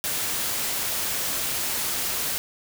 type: noise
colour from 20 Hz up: white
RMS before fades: -27 dBFS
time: 0.04-2.38 s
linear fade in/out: 0 ms
effects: none